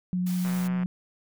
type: tone with vibrato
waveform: sine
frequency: 180.8 Hz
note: F#3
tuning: 40 cents flat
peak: -24 dBFS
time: 0.13-0.86 s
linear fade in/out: 0 ms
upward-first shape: triangle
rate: 10 Hz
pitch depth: 12 cents each way
type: high-pass noise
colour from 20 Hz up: white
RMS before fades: -42 dBFS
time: 0.26-0.68 s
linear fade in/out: 10 ms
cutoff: 600 Hz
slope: 96 dB/octave
type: click train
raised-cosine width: 0.5 ms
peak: -25 dBFS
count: 50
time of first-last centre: 0.45-0.833 s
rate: 128 Hz
effects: none

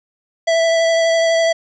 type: tone with vibrato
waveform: square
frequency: 660 Hz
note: E5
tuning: 2 cents sharp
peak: -13 dBFS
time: 0.47-1.53 s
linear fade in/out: 10 ms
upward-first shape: sine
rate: 12 Hz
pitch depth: 12 cents each way
effects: resampled to 16000 Hz + 8-bit

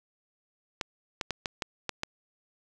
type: clicks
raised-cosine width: 0.2 ms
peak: -13 dBFS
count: 7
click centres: 0.812 / 1.212 / 1.307 / 1.458 / 1.622 / 1.893 / 2.034 s
effects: none

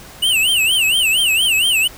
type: tone with vibrato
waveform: square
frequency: 2845 Hz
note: F7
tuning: 31 cents sharp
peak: -13 dBFS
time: 0.22-1.88 s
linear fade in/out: 10 ms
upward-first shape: sine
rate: 4.3 Hz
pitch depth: 190 cents each way
effects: pink hiss -38 dBFS RMS until 1.97 s

